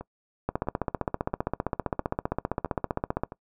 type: two click trains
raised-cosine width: 1 ms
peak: -23 / -12 dBFS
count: 6 / 43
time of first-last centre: 0.01-3.321 / 0.49-3.235 s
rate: 1.51 / 15.3 Hz
effects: noise-tail reverb RT60 0.1 s tail -21 dB re dry